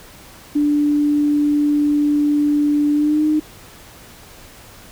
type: tone with pitch glide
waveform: sine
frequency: 293.7 to 306 Hz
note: D4 to D#4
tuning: 0 to -29 cents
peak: -13 dBFS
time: 0.55-3.4 s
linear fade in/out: 10 ms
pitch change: +71 cents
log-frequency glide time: 2.93-3.24 s
effects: pink hiss -42 dBFS RMS until 4.91 s